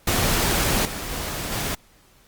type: noise with level steps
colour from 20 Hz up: pink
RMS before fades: -21 / -31 / -29 / -26 dBFS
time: 0.07-1.75 s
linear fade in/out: 5 ms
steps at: 0.85 / 1.11 / 1.52 s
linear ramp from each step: 2 ms
effects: pink hiss -56 dBFS RMS until 2.27 s + Opus 48 kbps